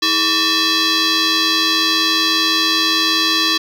sine tone with frequency modulation, 321.6 Hz, E4, 43 cents flat, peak -10 dBFS, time 0.02-3.58 s, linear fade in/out 10 ms, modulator 734 Hz, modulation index 6.7, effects tanh soft clip ceiling -12 dBFS + 8-bit

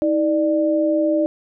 sine tone pair together, 318.9 / 594 Hz, D#4 / D5, +43 / +20 cents, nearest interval major seventh, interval 1077 cents, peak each -18 dBFS, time 0.02-1.26 s, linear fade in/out 0 ms, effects none

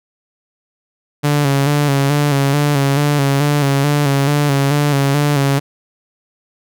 sawtooth tone with vibrato, 142.4 Hz, C#3, 47 cents sharp, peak -8 dBFS, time 1.23-5.6 s, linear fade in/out 20 ms, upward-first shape square, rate 2.3 Hz, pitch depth 45 cents each way, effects none

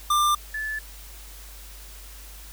square / sine tone pair in turn, 1191 / 1735.2 Hz, D6 / A6, +24 / -25 cents, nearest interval perfect fifth, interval 651 cents, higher second, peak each -19 / -27 dBFS, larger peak first, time 0.1-0.35 / 0.54-0.79 s, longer neither, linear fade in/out 5 ms, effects added 50 Hz sine -42 dBFS peak until 2.52 s + white hiss -46 dBFS RMS until 2.52 s

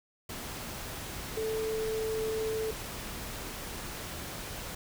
sine tone in noise, 440 Hz, A4, in tune, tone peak -30 dBFS, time 1.37-2.71 s, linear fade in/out 5 ms, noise pink, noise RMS -40 dBFS, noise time 0.29-4.75 s, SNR +7 dB, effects none

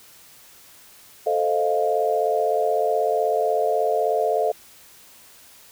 sine chord, F dominant seventh, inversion first, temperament equal, 440 / 523.3 / 622.3 / 698.5 Hz, A4 / C5 / Eb5 / F5, 0 / 0 / 0 / 0 cents, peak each -23 / -27 / -24 / -23 dBFS, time 1.26-4.52 s, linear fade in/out 10 ms, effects white hiss -49 dBFS RMS until 5.71 s

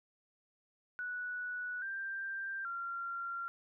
sine tone with pitch steps, 1475 / 1579 / 1379 Hz, F#6 / G6 / F6, -6 / +12 / -22 cents, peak -37 dBFS, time 0.99-3.48 s, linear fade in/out 0 ms, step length 830 ms, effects none

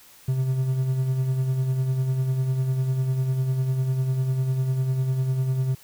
triangle tone with tremolo, 130.8 Hz, C3, in tune, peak -17 dBFS, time 0.28-5.75 s, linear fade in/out 5 ms, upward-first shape sine, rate 10 Hz, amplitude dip 45%, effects white hiss -51 dBFS RMS until 5.83 s

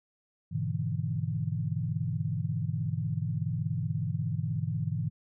sine chord, E dominant seventh, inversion first, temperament just, 103.01 / 123.61 / 148.33 / 164.81 Hz, G#2 / B2 / D3 / E3, -14 / +2 / +18 / 0 cents, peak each -34 dBFS, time 0.51-5.1 s, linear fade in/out 20 ms, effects none

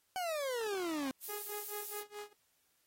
40% pulse exponential sweep, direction down, 763 to 257.8 Hz, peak -34 dBFS, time 0.16-1.11 s, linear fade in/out 0 ms
violet noise, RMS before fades -42 dBFS, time 1.2-2.04 s, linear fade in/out 50 ms
sawtooth tone with tremolo, 415.3 Hz, G#4, in tune, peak -38 dBFS, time 1.29-2.33 s, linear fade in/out 2 ms, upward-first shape sine, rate 4.7 Hz, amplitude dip 95%
effects white hiss -75 dBFS RMS until 2.86 s + AAC 48 kbps

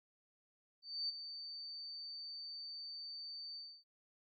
sine tone with ADSR envelope, 4578 Hz, D8, 45 cents flat, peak -35 dBFS, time 0.82-3.84 s, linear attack 270 ms, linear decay 17 ms, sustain -10 dB, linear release 280 ms, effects none

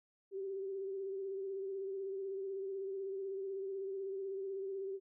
sine tone with vibrato, 388.3 Hz, G4, 16 cents flat, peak -38 dBFS, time 0.31-5 s, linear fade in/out 50 ms, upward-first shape sine, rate 16 Hz, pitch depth 36 cents each way, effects none

